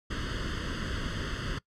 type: noise with comb filter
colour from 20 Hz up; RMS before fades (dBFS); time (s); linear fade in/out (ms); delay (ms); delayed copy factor
pink; -33; 0.1-1.59; 10; 0.63; +0.9
effects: noise-tail reverb RT60 0.1 s tail -21 dB re dry + low-pass 4000 Hz 12 dB/octave